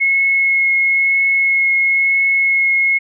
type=tone with vibrato; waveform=sine; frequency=2175 Hz; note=C#7; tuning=33 cents flat; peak=-11 dBFS; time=0-2.99 s; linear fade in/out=20 ms; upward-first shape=triangle; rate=1 Hz; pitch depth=10 cents each way; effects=none